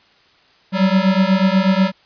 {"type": "beating tone pair", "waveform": "square", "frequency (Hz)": [186.5, 194.7], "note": ["F#3", "G3"], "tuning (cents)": [14, -12], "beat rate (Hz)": 8.2, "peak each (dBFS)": -16, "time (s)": [0.72, 1.92], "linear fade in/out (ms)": 50, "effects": ["white hiss -53 dBFS RMS until 2.05 s", "resampled to 11025 Hz"]}